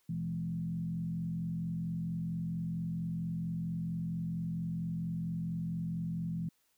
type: tone with frequency modulation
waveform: sine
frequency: 167.7 Hz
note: E3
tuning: 30 cents sharp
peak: -33 dBFS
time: 0.09-6.49 s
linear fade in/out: 5 ms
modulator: 44.4 Hz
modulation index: 0.79
effects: white hiss -74 dBFS RMS until 6.77 s